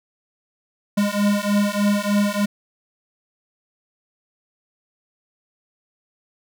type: beating tone pair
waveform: square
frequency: 202.9 / 206.2 Hz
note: G#3 / G#3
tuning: -40 / -12 cents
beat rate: 3.3 Hz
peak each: -21 dBFS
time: 0.97-2.46 s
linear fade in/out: 10 ms
effects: none